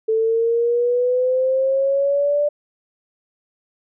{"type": "exponential sweep", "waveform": "sine", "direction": "up", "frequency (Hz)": [440, 590], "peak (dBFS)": -15, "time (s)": [0.08, 2.49], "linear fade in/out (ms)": 10, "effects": []}